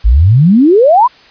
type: exponential sweep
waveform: sine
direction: up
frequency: 49 to 1059 Hz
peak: -3 dBFS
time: 0.04-1.08 s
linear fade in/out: 20 ms
effects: white hiss -41 dBFS RMS until 1.3 s + resampled to 11025 Hz